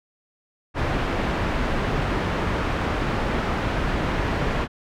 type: low-pass noise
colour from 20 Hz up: pink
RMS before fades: -24 dBFS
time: 0.74-4.68 s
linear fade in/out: 50 ms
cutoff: 2100 Hz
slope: 12 dB/octave
effects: none